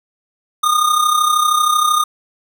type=tone with amplitude modulation; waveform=square; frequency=1224 Hz; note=D#6; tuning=29 cents flat; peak=-10 dBFS; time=0.63-2.04 s; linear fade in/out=10 ms; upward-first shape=sine; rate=32.9 Hz; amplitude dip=60%; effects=none